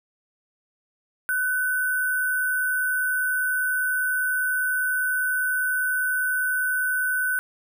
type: tone with sample-and-hold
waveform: sine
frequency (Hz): 1500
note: F#6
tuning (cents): +23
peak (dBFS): -21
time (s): 1.29-7.39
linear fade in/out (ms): 0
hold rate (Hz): 11025
effects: none